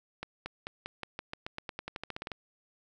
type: accelerating click train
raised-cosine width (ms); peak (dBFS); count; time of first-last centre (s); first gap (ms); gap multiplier
0.3; -21; 19; 0.23-2.318; 230; 0.91
effects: none